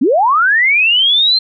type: linear sweep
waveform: sine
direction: up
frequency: 216.1 to 4186 Hz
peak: -8 dBFS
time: 0.01-1.39 s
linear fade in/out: 10 ms
effects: none